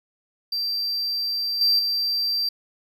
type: tone with level steps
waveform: triangle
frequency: 4699 Hz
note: D8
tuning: in tune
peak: -22 / -15 / -20 dBFS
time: 0.52-2.49 s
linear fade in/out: 5 ms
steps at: 1.61 / 1.79 s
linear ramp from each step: 2 ms
effects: none